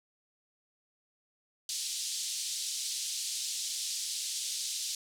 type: band-pass noise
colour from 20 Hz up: pink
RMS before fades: -36 dBFS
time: 1.69-4.95 s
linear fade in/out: 2 ms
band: 3800 to 9400 Hz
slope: 24 dB/octave
effects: none